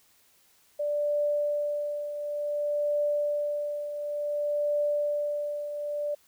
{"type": "tone with tremolo", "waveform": "sine", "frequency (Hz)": 587.3, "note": "D5", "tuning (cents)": 0, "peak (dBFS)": -23, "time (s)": [0.79, 6.15], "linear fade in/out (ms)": 10, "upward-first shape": "triangle", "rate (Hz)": 0.56, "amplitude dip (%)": 65, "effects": ["white hiss -63 dBFS RMS until 6.27 s"]}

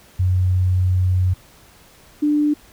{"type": "tone pair in turn", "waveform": "sine", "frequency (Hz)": [91.8, 296.7], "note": ["F#2", "D4"], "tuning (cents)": [-13, 18], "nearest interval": "octave + minor sixth", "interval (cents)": 2031, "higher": "second", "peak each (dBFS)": -14, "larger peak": "neither", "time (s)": [[0.19, 1.34], [2.22, 2.54]], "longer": "first", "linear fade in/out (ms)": 10, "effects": ["pink hiss -49 dBFS RMS until 2.72 s"]}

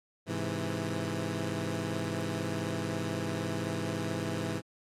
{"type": "chord", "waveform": "15% pulse", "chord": "Ab augmented", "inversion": "none", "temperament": "equal", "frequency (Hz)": [103.83, 130.81, 164.81], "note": ["Ab2", "C3", "E3"], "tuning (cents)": [0, 0, 0], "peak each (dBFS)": [-29, -32, -29], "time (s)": [0.26, 4.62], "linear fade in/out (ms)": 50, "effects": ["low-pass 10000 Hz 12 dB/octave", "AAC 64 kbps"]}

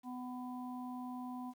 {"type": "harmonic tone", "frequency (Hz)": 250, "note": "B3", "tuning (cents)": 21, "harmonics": [1, 3, 4], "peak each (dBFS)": [-42, -49, -50], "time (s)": [0.03, 1.54], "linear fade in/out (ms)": 50, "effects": ["11-bit"]}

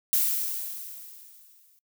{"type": "noise with exponential decay", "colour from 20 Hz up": "violet", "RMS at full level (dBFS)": -22, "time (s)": [0.13, 1.79], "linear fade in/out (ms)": 0, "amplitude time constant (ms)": 360, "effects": ["noise-tail reverb RT60 0.1 s tail -24 dB re dry"]}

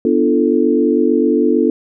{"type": "chord", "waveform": "sine", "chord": "B half-diminished seventh", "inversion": "none", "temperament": "equal with one note detuned", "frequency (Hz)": [246.9, 293.7, 342.4, 440], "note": ["B3", "D4", "F4", "A4"], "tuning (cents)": [0, 0, -34, 0], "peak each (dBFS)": -16, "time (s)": [0.05, 1.7], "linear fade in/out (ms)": 2, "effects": []}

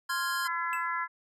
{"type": "chord", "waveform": "square", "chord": "F minor", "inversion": "second", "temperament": "equal with one note detuned", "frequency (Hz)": [1046.5, 1392.1, 1661.2], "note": ["C6", "F6", "Ab6"], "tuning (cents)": [0, -6, 0], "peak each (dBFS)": -34, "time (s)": [0.09, 0.48], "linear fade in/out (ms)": 10}
{"type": "harmonic tone", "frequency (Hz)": 338.6, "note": "E4", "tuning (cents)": 46, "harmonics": [3, 4, 5, 6], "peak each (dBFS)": [-33, -34, -35, -39], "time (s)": [0.44, 1.08], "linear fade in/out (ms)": 50}
{"type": "tone with exponential decay", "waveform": "square", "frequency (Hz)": 2637, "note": "E7", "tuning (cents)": 0, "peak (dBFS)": -33, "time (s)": [0.73, 0.88], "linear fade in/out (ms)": 0, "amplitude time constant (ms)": 31}
{"effects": ["resampled to 32000 Hz"]}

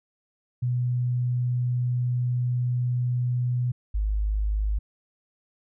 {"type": "tone pair in turn", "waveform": "sine", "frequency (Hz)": [123.47, 51.91], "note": ["B2", "G#1"], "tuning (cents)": [0, 0], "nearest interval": "octave + minor third", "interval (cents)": 1500, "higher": "first", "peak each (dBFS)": -22, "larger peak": "neither", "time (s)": [[0.62, 3.72], [3.94, 4.79]], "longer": "first", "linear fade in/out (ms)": 10, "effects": []}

